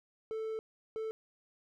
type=tone bursts at uneven times; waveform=triangle; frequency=441.1 Hz; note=A4; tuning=4 cents sharp; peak=-33 dBFS; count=2; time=0.31-0.59 / 0.96-1.11 s; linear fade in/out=0 ms; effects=none

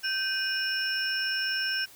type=tone cluster; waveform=sine; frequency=1556 / 2473 / 2886 / 5360 Hz; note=G6 / D#7 / F#7 / E8; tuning=-13 / -11 / -44 / +28 cents; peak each=-29 / -37 / -35 / -30 dBFS; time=0.03-1.86 s; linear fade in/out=20 ms; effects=tanh soft clip ceiling -18 dBFS + white hiss -52 dBFS RMS until 1.95 s

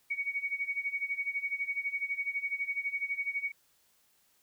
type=tone with tremolo; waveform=sine; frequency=2241 Hz; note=C#7; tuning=18 cents sharp; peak=-28 dBFS; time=0.1-3.52 s; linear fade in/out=10 ms; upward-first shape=sine; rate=12 Hz; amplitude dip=85%; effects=white hiss -69 dBFS RMS until 4.42 s

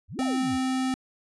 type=exponential two-way sweep; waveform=sine; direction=up then down; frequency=65.41 to 860 to 65.41 Hz; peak=-34 dBFS; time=0.08-0.59 s; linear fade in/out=50 ms; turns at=0.23 s
type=tone; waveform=square; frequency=260 Hz; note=C4; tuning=11 cents flat; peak=-25 dBFS; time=0.19-0.94 s; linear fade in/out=0 ms
effects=resampled to 24000 Hz

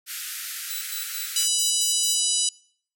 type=band-pass noise; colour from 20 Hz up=white; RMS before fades=-34 dBFS; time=0.06-1.48 s; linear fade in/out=50 ms; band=1300 to 15000 Hz; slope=96 dB/octave
type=tone with tremolo; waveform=5% pulse; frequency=3951 Hz; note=B7; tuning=in tune; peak=-23 dBFS; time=0.7-2.2 s; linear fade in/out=5 ms; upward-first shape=square; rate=4.5 Hz; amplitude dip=70%
type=harmonic tone; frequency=986 Hz; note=B5; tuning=3 cents flat; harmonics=3 / 4 / 5 / 6 / 7 / 8 / 9 / 10; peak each=-29 / -29 / -29 / -29 / -29 / -29 / -29 / -29 dBFS; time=1.36-2.49 s; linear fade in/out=2 ms
effects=noise-tail reverb RT60 0.6 s tail -25 dB re dry

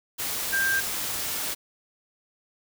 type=tone in noise; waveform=sine; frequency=1586 Hz; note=G6; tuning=20 cents sharp; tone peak=-22 dBFS; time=0.52-0.81 s; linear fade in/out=20 ms; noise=white; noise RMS=-30 dBFS; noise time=0.18-1.55 s; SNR=+5 dB; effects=none

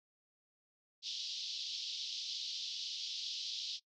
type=band-pass noise; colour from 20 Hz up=pink; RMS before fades=-42 dBFS; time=1.02-3.8 s; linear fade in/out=50 ms; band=3200 to 5400 Hz; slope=48 dB/octave; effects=noise-tail reverb RT60 0.1 s tail -20 dB re dry

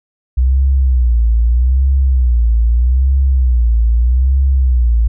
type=tone with vibrato; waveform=sine; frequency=61.74 Hz; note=B1; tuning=in tune; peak=-8 dBFS; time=0.37-5.08 s; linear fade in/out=10 ms; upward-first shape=sine; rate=0.8 Hz; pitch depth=150 cents each way; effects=none

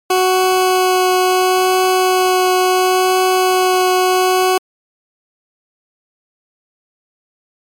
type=tone with vibrato; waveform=20% pulse; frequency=370 Hz; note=F#4; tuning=in tune; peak=-6 dBFS; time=0.1-4.58 s; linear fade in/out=5 ms; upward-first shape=triangle; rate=0.72 Hz; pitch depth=9 cents each way; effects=MP3 96 kbps

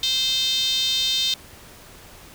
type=tone with high-pass filter; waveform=5% pulse; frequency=520 Hz; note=C5; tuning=11 cents flat; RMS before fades=-22 dBFS; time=0.03-1.34 s; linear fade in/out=2 ms; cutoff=3500 Hz; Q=6.9; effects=pink hiss -45 dBFS RMS until 2.34 s

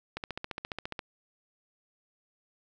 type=click train; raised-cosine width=0.3 ms; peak=-19 dBFS; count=13; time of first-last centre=0.17-0.992 s; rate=14.6 Hz; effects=none

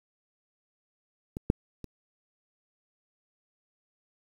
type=clicks; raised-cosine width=3 ms; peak=-21 / -8 / -27 dBFS; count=3; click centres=1.369 / 1.501 / 1.843 s; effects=8-bit

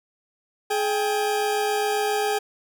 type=tone pair together; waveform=40% pulse; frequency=421.7 / 796 Hz; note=G#4 / G5; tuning=+26 / +26 cents; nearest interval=major seventh; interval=1100 cents; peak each=-23 / -24 dBFS; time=0.7-2.39 s; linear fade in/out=10 ms; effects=none

